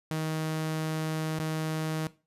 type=tone with dropouts; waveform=sawtooth; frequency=157.6 Hz; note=D#3; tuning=23 cents sharp; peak=-25 dBFS; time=0.11-2.07 s; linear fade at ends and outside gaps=0 ms; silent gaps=1.388-1.398 s; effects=noise-tail reverb RT60 0.3 s tail -17 dB re dry + resampled to 32000 Hz